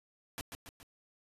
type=noise with echo; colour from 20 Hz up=pink; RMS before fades=-40 dBFS; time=0.38-0.41 s; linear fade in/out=0 ms; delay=140 ms; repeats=3; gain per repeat=-5 dB; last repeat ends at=0.83 s; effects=resampled to 32000 Hz